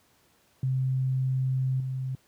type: tone with level steps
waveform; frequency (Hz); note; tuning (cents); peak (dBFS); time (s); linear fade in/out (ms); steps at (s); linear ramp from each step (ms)
sine; 130.81; C3; 0; -23 / -28; 0.63-2.15; 2; 1.8; 2
effects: pink hiss -64 dBFS RMS until 2.27 s + high-pass 80 Hz 12 dB/octave